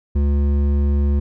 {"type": "tone with hard clipping", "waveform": "sine", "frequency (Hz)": 71.3, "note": "C#2", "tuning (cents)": 49, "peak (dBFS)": -16, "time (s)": [0.15, 1.2], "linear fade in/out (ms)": 10, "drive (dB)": 10, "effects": []}